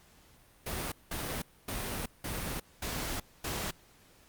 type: noise bursts at uneven times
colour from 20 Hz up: pink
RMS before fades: -36 dBFS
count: 6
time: 0.66-0.92 / 1.11-1.42 / 1.68-2.06 / 2.24-2.6 / 2.82-3.2 / 3.44-3.71 s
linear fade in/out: 5 ms
effects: pink hiss -61 dBFS RMS until 4.28 s + Opus 48 kbps